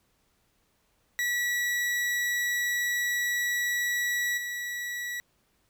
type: tone with level steps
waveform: 40% pulse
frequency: 1939 Hz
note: B6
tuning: 32 cents flat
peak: -25 / -31 dBFS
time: 1.19-5.2 s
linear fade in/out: 0 ms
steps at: 4.37 s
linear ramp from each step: 10 ms
effects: pink hiss -70 dBFS RMS until 5.69 s